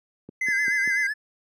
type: click train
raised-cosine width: 3 ms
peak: -23 dBFS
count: 4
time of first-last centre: 0.29-0.876 s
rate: 5.12 Hz
type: tone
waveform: triangle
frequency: 2045 Hz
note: C7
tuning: 40 cents flat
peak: -21 dBFS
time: 0.41-1.07 s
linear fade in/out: 5 ms
type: tone with vibrato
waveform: triangle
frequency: 1661.2 Hz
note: G#6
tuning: in tune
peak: -23 dBFS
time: 0.46-1.14 s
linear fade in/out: 20 ms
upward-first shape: sine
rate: 7.9 Hz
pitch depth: 78 cents each way
effects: high-pass 200 Hz 12 dB/octave + resampled to 32000 Hz